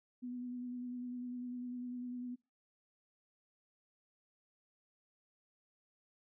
sine tone with vibrato, 246.9 Hz, B3, in tune, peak -40 dBFS, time 0.22-2.36 s, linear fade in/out 20 ms, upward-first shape sine, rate 10 Hz, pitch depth 21 cents each way, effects noise-tail reverb RT60 0.3 s tail -24 dB re dry

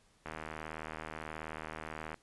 click train, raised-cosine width 0.5 ms, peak -26 dBFS, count 149, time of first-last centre 0.26-2.143 s, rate 78.6 Hz, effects pink hiss -68 dBFS RMS until 2.22 s + resampled to 24000 Hz

